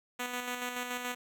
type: tone with tremolo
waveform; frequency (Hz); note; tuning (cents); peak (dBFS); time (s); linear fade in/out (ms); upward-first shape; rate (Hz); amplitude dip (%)
5% pulse; 246.9; B3; 0; -22; 0.19-1.15; 10; square; 7; 40
effects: none